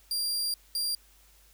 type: tone bursts at uneven times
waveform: sawtooth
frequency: 4765 Hz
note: D8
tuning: 24 cents sharp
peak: -25 dBFS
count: 2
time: 0.11-0.54 / 0.75-0.95 s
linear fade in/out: 2 ms
effects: added 50 Hz sine -60 dBFS peak until 1.53 s + white hiss -61 dBFS RMS until 1.53 s